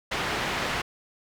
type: low-pass noise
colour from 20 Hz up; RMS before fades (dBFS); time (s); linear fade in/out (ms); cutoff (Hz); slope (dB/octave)
white; -29; 0.11-0.82; 10; 2400; 12
effects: none